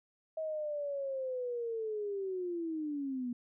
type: linear sweep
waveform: sine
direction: down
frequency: 640 to 238.2 Hz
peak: -34 dBFS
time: 0.37-3.33 s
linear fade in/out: 5 ms
effects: none